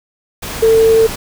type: tone in noise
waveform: sine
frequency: 448.1 Hz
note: A4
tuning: 32 cents sharp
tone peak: -6 dBFS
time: 0.62-1.07 s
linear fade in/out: 10 ms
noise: pink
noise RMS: -24 dBFS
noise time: 0.42-1.16 s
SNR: +15 dB
effects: none